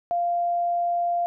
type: tone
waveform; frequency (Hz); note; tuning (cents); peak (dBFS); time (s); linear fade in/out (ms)
sine; 695; F5; -9; -21; 0.11-1.26; 0
effects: none